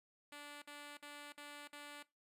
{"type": "tone bursts", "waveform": "5% pulse", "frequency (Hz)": 291.4, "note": "D4", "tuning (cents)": -13, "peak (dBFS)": -39, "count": 5, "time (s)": [0.32, 2.028], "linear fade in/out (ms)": 5, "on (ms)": 300, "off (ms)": 52, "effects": ["noise-tail reverb RT60 0.2 s tail -18 dB re dry", "resampled to 32000 Hz"]}